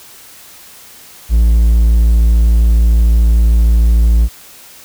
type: tone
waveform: triangle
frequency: 56.6 Hz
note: A1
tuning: 50 cents sharp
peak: -4 dBFS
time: 1.29-4.29 s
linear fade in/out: 50 ms
effects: white hiss -38 dBFS RMS until 4.84 s